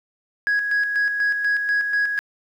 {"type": "tone with tremolo", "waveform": "sine", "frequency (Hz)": 1661.2, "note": "G#6", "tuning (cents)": 0, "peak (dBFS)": -15, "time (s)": [0.47, 2.19], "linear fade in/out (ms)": 0, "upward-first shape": "square", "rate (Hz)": 4.1, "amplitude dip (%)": 50, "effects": ["tanh soft clip ceiling -15 dBFS", "9-bit"]}